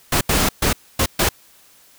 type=noise bursts at uneven times; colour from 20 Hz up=pink; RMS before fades=-17 dBFS; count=5; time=0.12-0.21 / 0.29-0.49 / 0.62-0.73 / 0.99-1.06 / 1.19-1.29 s; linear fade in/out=5 ms; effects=white hiss -51 dBFS RMS until 1.98 s